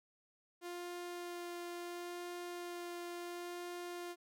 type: tone with vibrato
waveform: sawtooth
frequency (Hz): 350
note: F4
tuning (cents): +4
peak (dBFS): -39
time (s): 0.61-4.16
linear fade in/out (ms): 50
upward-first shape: sine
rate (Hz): 0.72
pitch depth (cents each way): 9
effects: none